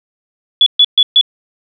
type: tone bursts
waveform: sine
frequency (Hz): 3416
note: G#7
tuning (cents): +48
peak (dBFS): -4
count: 4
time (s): 0.61-1.212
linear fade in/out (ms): 2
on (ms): 53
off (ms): 130
effects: none